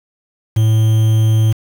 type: tone with quantisation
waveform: triangle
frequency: 110 Hz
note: A2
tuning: in tune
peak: -7 dBFS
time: 0.56-1.53 s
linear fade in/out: 10 ms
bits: 5
effects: none